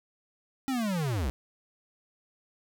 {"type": "linear sweep", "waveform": "square", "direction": "down", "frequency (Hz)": [274.9, 55], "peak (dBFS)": -28, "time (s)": [0.68, 1.3], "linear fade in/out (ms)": 0, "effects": []}